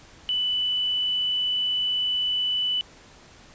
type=tone; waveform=sine; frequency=2984 Hz; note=F#7; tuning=14 cents sharp; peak=-22 dBFS; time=0.29-2.81 s; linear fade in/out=0 ms; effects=pink hiss -50 dBFS RMS until 3.54 s + resampled to 16000 Hz